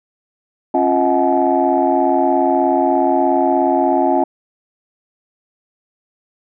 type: tone cluster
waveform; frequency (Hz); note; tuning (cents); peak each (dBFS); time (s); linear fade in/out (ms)
sine; 273 / 349.8 / 634 / 733 / 854; C#4 / F4 / D#5 / F#5 / G#5; -26 / +3 / +32 / -16 / +48; -18; 0.74-4.24; 5
effects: tanh soft clip ceiling -2 dBFS